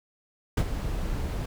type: noise with ADSR envelope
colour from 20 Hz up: brown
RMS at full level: -19 dBFS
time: 0.57-1.46 s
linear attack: 6 ms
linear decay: 54 ms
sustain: -11 dB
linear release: 6 ms
effects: none